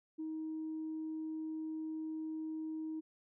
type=tone; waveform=sine; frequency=315.5 Hz; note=D#4; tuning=24 cents sharp; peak=-37 dBFS; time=0.18-3.01 s; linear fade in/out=20 ms; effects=tanh soft clip ceiling -34 dBFS